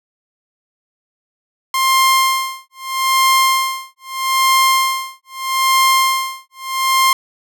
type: tone with tremolo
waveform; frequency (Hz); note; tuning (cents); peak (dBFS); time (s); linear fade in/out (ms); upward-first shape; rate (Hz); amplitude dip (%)
sawtooth; 1057; C6; +17; -6; 1.74-7.13; 2; sine; 0.79; 100
effects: none